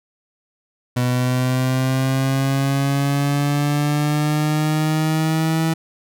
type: linear sweep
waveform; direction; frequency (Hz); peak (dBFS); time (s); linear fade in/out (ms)
30% pulse; up; 123.47 to 162.3; -14; 0.96-5.74; 10
effects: none